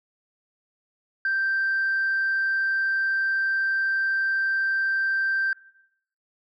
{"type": "tone", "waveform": "sine", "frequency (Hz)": 1568, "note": "G6", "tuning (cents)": 0, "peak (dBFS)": -20, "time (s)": [1.25, 5.53], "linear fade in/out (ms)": 2, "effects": ["noise-tail reverb RT60 0.8 s tail -21 dB re dry", "tanh soft clip ceiling -18 dBFS"]}